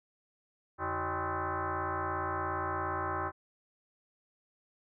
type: tone with frequency modulation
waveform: sine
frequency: 145.1 Hz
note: D3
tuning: 21 cents flat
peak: -31 dBFS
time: 0.78-3.32 s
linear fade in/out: 50 ms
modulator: 233 Hz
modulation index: 5.9
effects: none